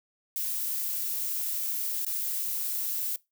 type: noise with dropouts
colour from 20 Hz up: violet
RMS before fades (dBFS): -31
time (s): 0.36-3.16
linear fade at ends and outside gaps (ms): 1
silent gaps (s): 2.049-2.065
effects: noise-tail reverb RT60 0.2 s tail -21 dB re dry